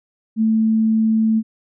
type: tone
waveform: sine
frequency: 221 Hz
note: A3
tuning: 8 cents sharp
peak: -13 dBFS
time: 0.36-1.43 s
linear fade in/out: 50 ms
effects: none